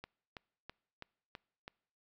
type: click train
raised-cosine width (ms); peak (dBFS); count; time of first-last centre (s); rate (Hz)
0.3; -29; 6; 0.04-1.679; 3.05
effects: noise-tail reverb RT60 0.7 s tail -26 dB re dry